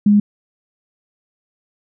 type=tone; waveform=sine; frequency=206.2 Hz; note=G#3; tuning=12 cents flat; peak=-8 dBFS; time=0.06-0.2 s; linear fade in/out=5 ms; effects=none